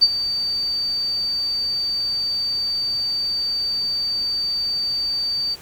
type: tone with ADSR envelope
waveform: sine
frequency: 4610 Hz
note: D8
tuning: 33 cents flat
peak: -7 dBFS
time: 0.01-5.56 s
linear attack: 20 ms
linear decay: 43 ms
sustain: -13 dB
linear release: 30 ms
effects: pink hiss -43 dBFS RMS until 5.61 s

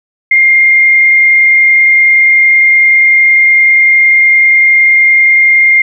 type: tone with frequency modulation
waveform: sine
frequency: 2116 Hz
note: C7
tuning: 19 cents sharp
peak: -3 dBFS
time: 0.31-5.82 s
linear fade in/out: 5 ms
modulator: 30.6 Hz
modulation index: 0.52
effects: none

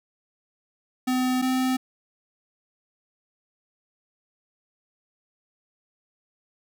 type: tone pair in turn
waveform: square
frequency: 254.7 / 258 Hz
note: C4 / C4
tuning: -46 / -24 cents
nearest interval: unison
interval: 22 cents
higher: second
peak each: -22 dBFS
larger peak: neither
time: 1.07-1.42 / 1.42-1.77 s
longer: neither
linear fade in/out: 10 ms
effects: none

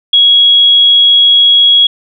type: tone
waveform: sine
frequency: 3322 Hz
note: G#7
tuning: in tune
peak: -3 dBFS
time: 0.13-1.87 s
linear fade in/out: 5 ms
effects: none

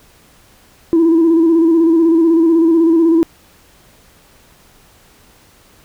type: tone with vibrato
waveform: sine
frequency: 329.6 Hz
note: E4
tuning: in tune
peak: -6 dBFS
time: 0.93-3.23 s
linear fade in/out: 0 ms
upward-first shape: square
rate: 16 Hz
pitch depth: 40 cents each way
effects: tanh soft clip ceiling -5 dBFS + pink hiss -48 dBFS RMS until 5.84 s

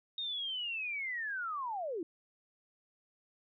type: linear sweep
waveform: sine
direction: down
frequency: 3729 to 305.6 Hz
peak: -35 dBFS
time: 0.18-2.03 s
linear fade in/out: 2 ms
effects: none

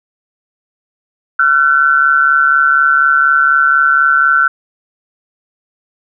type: tone pair together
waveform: sine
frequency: 1363 / 1507.1 Hz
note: F6 / F#6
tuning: -43 / +31 cents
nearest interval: major second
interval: 174 cents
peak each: -10 dBFS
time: 1.39-4.48 s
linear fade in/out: 5 ms
effects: none

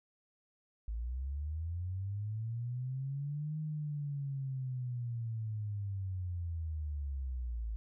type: linear two-way sweep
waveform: sine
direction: up then down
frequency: 53.3 to 155.56 to 53.3 Hz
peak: -35 dBFS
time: 0.88-7.76 s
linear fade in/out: 0 ms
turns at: 3.59 s
effects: none

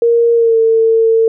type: tone with pitch glide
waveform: sine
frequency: 467.5 to 450.5 Hz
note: A#4 to A4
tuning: +5 to +41 cents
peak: -7 dBFS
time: 0.02-1.28 s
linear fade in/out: 2 ms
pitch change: -64 cents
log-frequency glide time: 0.34-0.58 s
effects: none

